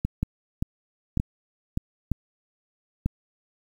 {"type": "two click trains", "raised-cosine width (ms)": 5, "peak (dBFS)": [-11, -12], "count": [4, 4], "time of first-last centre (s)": [[0.23, 3.06], [0.05, 1.774]], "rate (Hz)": [1.06, 1.74], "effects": ["8-bit"]}